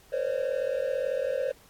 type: tone cluster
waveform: triangle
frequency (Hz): 466.7 / 512 / 550 / 604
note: A#4 / C5 / C#5 / D5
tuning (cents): +2 / -38 / -14 / +48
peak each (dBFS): -36 / -28 / -28 / -33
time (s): 0.12-1.52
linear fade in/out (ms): 10
effects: pink hiss -57 dBFS RMS until 1.69 s + AAC 64 kbps